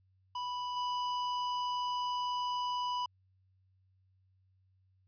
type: tone with level steps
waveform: square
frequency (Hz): 987.8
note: B5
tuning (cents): 0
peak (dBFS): -36 / -33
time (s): 0.35-3.06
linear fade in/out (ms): 5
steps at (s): 0.76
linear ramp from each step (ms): 10
effects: added 94 Hz sine -67 dBFS peak until 5.07 s + resampled to 11025 Hz